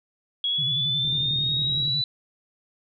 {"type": "exponential sweep", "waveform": "sine", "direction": "up", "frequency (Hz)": [3322, 3986], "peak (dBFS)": -22, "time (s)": [0.44, 2.04], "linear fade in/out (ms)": 2}
{"type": "tone with vibrato", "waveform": "sine", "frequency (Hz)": 138.59, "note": "C#3", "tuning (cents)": 0, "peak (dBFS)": -30, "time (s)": [0.58, 2.02], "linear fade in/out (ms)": 10, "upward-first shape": "square", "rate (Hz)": 11, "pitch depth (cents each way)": 150}
{"type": "click train", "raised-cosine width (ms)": 3, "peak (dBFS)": -30, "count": 33, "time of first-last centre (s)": [1.05, 1.879], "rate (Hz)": 38.6}
{"effects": []}